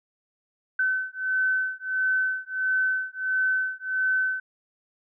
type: beating tone pair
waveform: sine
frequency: 1522 / 1523.5 Hz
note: F#6 / G6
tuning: +48 / -50 cents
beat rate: 1.5 Hz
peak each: -26 dBFS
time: 0.79-4.4 s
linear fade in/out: 5 ms
effects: none